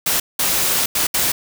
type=noise bursts at uneven times; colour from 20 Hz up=white; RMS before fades=-18 dBFS; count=4; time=0.06-0.2 / 0.39-0.86 / 0.95-1.07 / 1.14-1.32 s; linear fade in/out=5 ms; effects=none